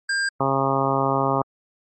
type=tone; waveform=square; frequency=1600 Hz; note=G6; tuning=35 cents sharp; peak=-21 dBFS; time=0.09-0.29 s; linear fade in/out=5 ms
type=harmonic tone; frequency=135.9 Hz; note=C#3; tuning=34 cents flat; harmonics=1 / 2 / 3 / 4 / 5 / 6 / 7 / 8 / 9; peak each=-27 / -27 / -27 / -27 / -27 / -27 / -27 / -27 / -27 dBFS; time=0.4-1.42 s; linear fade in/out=5 ms
effects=MP3 32 kbps